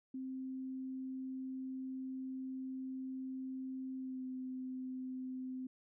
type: tone with pitch glide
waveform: sine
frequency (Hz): 261.6 to 257.7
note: C4 to C4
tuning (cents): 0 to -26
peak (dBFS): -40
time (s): 0.14-5.67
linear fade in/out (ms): 5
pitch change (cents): -26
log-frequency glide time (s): 3.97-4.24
effects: none